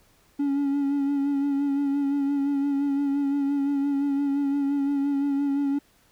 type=tone with vibrato; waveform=triangle; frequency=280.9 Hz; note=C#4; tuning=23 cents sharp; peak=-19 dBFS; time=0.39-5.79 s; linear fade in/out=10 ms; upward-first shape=sine; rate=5.8 Hz; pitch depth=32 cents each way; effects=tanh soft clip ceiling -15 dBFS + pink hiss -61 dBFS RMS until 6.11 s